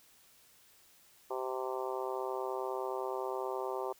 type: harmonic tone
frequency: 129.6 Hz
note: C3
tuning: 16 cents flat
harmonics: 3 / 4 / 5 / 6 / 7 / 8 / 9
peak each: -38 / -41 / -43 / -44 / -42 / -45 / -47 dBFS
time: 1.3-3.93 s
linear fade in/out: 10 ms
effects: white hiss -63 dBFS RMS until 3.99 s